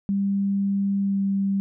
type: tone with pitch glide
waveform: sine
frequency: 198.1 to 196.5 Hz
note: G3 to G3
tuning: +18 to +4 cents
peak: -20 dBFS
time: 0.09-1.6 s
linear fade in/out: 0 ms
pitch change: -14 cents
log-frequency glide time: 1.01-1.2 s
effects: none